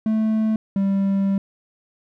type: tone pair in turn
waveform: triangle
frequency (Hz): 218.7 / 196.06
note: A3 / G3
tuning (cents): -10 / +1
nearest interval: major second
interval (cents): 189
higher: first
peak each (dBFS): -15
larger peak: neither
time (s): 0.06-0.56 / 0.76-1.38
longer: second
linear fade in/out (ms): 2
effects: none